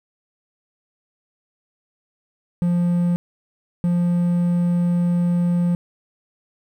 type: tone bursts at uneven times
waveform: triangle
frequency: 174.61 Hz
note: F3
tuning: in tune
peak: -14 dBFS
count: 2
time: 2.62-3.16 / 3.84-5.75 s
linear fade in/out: 0 ms
effects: 9-bit